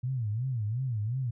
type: tone with vibrato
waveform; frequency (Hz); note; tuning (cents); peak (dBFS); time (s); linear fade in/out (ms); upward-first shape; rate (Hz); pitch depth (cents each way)
sine; 117.5; A#2; +14; -28; 0.03-1.31; 10; sine; 2.8; 220
effects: none